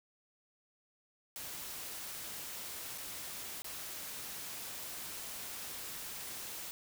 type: noise with dropouts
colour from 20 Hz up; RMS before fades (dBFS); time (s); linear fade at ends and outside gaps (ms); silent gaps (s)
white; -44; 1.36-6.71; 0; 2.977-2.982 / 3.62-3.644
effects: none